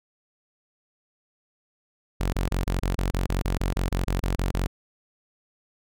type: tone bursts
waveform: sawtooth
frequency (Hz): 45.73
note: F#1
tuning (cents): -20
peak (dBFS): -19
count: 16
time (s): 2.2-4.67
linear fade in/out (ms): 10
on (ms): 130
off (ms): 26
effects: none